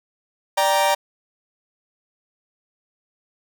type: chord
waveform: 40% pulse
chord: G minor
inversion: second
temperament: equal with one note detuned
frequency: 587.3 / 784 / 937.7 Hz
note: D5 / G5 / Bb5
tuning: 0 / 0 / +10 cents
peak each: -20 / -21 / -19 dBFS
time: 0.57-0.95 s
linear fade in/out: 10 ms
effects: none